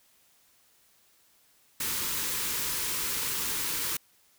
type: band-stop noise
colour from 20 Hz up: white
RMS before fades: -31 dBFS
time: 1.8-3.97 s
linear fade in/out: 5 ms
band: 540 to 850 Hz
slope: 96 dB/octave
effects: white hiss -64 dBFS RMS until 4.38 s